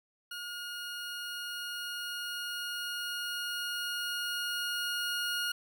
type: tone with level ramp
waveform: 20% pulse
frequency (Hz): 1432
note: F6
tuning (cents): +43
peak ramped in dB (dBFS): -34 to -26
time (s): 0.31-5.52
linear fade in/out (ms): 5
effects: none